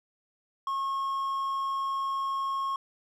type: tone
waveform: triangle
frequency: 1087 Hz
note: C#6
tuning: 34 cents flat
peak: -26 dBFS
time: 0.67-2.76 s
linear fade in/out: 2 ms
effects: none